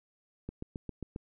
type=click train; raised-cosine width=3 ms; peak=-25 dBFS; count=6; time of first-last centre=0.49-1.161 s; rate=7.45 Hz; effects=none